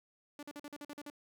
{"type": "tone bursts", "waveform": "sawtooth", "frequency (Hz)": 291.6, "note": "D4", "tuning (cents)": -12, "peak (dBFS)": -40, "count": 9, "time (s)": [0.39, 1.101], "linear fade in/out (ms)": 2, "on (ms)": 39, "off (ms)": 45, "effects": []}